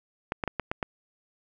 clicks, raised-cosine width 0.5 ms, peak -13 dBFS, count 6, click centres 0.321 / 0.438 / 0.477 / 0.597 / 0.715 / 0.828 s, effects none

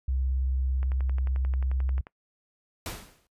sine tone with vibrato, 65.2 Hz, C2, 5 cents flat, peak -24 dBFS, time 0.08-2.01 s, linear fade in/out 5 ms, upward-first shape square, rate 18 Hz, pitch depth 19 cents each way
click train, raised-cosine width 0.5 ms, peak -28 dBFS, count 15, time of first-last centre 0.83-2.069 s, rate 11.3 Hz
pink noise with exponential decay, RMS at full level -32 dBFS, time 2.86-3.27 s, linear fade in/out 1 ms, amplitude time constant 89 ms
effects noise-tail reverb RT60 0.1 s tail -22 dB re dry + resampled to 32000 Hz

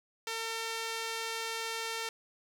sawtooth tone with band-pass filter, 452.6 Hz, A4, 49 cents sharp, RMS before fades -37 dBFS, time 0.27-2.09 s, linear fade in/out 2 ms, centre 4200 Hz, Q 0.51, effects 9-bit

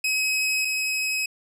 sawtooth tone pair in turn, 2548 / 2548 Hz, D#7 / D#7, +41 / +41 cents, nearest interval unison, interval 0 cents, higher neither, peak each -18 / -20 dBFS, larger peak first, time 0.04-0.65 / 0.65-1.26 s, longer neither, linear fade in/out 5 ms, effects low-pass 12000 Hz 12 dB/octave

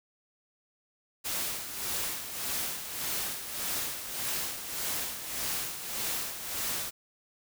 white noise with tremolo, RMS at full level -32 dBFS, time 1.24-6.91 s, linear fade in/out 20 ms, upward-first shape sine, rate 1.7 Hz, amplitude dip 60%, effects none

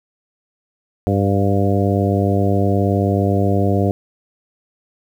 harmonic tone with a mistuned harmonic, 99 Hz, G2, 18 cents sharp, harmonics 1 / 2 / 3 / 4 / 5 / 6 / 7, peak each -17 / -20 / -22 / -23 / -24 / -25 / -25 dBFS, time 1.07-3.91 s, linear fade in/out 0 ms, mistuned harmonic 7, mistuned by +19 cents, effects 8-bit

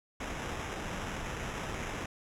pink noise with sample-and-hold, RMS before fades -38 dBFS, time 0.2-2.06 s, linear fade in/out 5 ms, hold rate 4410 Hz, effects low-pass 9000 Hz 12 dB/octave

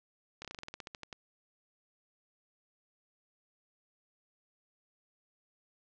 slowing click train, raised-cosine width 0.2 ms, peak -25 dBFS, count 14, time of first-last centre 0.42-1.128 s, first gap 27 ms, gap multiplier 1.11, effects low-pass 7000 Hz 12 dB/octave

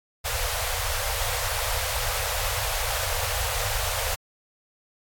pink band-stop noise, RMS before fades -27 dBFS, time 0.24-4.16 s, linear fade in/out 20 ms, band 110 to 470 Hz, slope 96 dB/octave, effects AAC 64 kbps

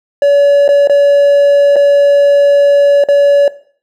triangle tone with dropouts, 569 Hz, C#5, 45 cents sharp, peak -3 dBFS, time 0.22-3.48 s, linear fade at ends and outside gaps 2 ms, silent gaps 0.679-0.689 / 0.874-0.896 / 1.759-1.764 / 3.039-3.086 s, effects noise-tail reverb RT60 0.5 s tail -17 dB re dry

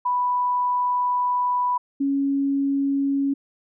sine tone pair in turn, 987.8 / 277.2 Hz, B5 / C#4, 0 / 0 cents, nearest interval octave + minor seventh, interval 2200 cents, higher first, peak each -19 dBFS, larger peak neither, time 0.05-1.78 / 2-3.34 s, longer first, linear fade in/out 10 ms, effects none

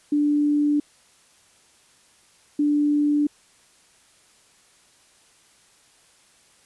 sine tone pair in turn, 293.7 / 293.7 Hz, D4 / D4, 0 / 0 cents, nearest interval unison, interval 0 cents, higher neither, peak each -17 dBFS, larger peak neither, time 0.12-0.8 / 2.59-3.27 s, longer neither, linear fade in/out 5 ms, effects white hiss -57 dBFS RMS until 6.65 s + resampled to 24000 Hz

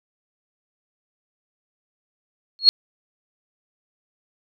sine tone with exponential growth, 4305 Hz, C8, 49 cents sharp, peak -3 dBFS, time 2.59-2.69 s, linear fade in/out 0 ms, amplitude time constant 20 ms, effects none

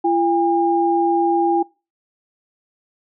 sine tone pair together, 340 / 807.9 Hz, F4 / G#5, -46 / -48 cents, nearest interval octave + minor third, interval 1498 cents, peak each -17 dBFS, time 0.04-1.63 s, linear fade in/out 10 ms, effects noise-tail reverb RT60 0.3 s tail -24 dB re dry

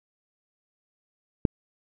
click, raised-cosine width 3 ms, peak -7 dBFS, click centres 1.452 s, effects none

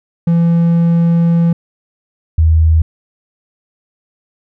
triangle / sine tone pair in turn, 168.7 / 80.1 Hz, E3 / E2, +40 / -49 cents, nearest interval octave + minor second, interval 1289 cents, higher first, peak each -6 dBFS, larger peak neither, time 0.27-1.53 / 2.38-2.82 s, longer first, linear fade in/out 5 ms, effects none

